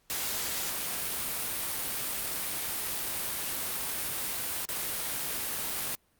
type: noise with dropouts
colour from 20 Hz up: white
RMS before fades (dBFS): -33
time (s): 0.1-5.95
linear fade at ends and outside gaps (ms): 0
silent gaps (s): 4.652-4.689
effects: pink hiss -69 dBFS RMS until 6.19 s + Opus 48 kbps